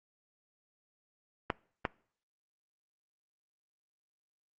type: clicks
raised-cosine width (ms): 0.5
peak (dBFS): -14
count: 2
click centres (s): 1.502 / 1.852
effects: noise-tail reverb RT60 0.5 s tail -23 dB re dry + Opus 24 kbps